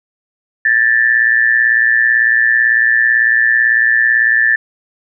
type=tone with amplitude modulation; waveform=sine; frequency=1760 Hz; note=A6; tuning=in tune; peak=-5 dBFS; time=0.65-4.56 s; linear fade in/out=5 ms; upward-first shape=sine; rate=118 Hz; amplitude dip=75%; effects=none